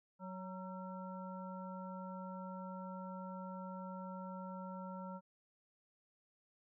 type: harmonic tone with a mistuned harmonic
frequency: 186 Hz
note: F#3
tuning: 9 cents sharp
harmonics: 1 / 3 / 5 / 7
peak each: -46 / -51 / -50 / -54 dBFS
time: 0.19-5.21 s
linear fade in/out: 50 ms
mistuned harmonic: 7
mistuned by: +60 cents
effects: none